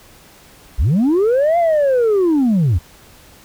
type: linear two-way sweep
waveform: sine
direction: up then down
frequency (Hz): 40.75 to 701 to 72.4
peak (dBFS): -9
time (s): 0.78-2.79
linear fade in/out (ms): 20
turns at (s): 1.58
effects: tanh soft clip ceiling -10 dBFS + pink hiss -45 dBFS RMS until 3.44 s